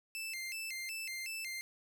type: tone with vibrato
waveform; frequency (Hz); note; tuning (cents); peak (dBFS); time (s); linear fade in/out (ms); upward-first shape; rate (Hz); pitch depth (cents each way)
sawtooth; 2354; D7; +3; -36; 0.15-1.61; 0; square; 2.7; 200
effects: none